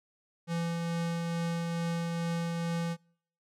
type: tone with tremolo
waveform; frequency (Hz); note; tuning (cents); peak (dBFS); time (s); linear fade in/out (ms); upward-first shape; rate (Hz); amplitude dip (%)
square; 168.6; E3; +39; -30; 0.47-2.97; 50; triangle; 2.3; 25
effects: noise-tail reverb RT60 0.6 s tail -26 dB re dry + low-pass 9000 Hz 12 dB/octave